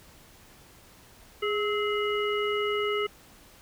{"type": "harmonic tone with a mistuned harmonic", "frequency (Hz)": 415.3, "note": "G#4", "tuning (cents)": 0, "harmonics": [1, 3, 5, 7], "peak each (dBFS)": [-27, -32, -34, -35], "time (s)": [1.42, 3.07], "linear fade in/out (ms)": 10, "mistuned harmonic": 3, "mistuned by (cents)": 65, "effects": ["pink hiss -54 dBFS RMS until 3.61 s"]}